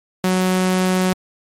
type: tone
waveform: sawtooth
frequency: 185 Hz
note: F#3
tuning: in tune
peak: -11 dBFS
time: 0.24-1.13 s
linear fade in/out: 2 ms
effects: MP3 64 kbps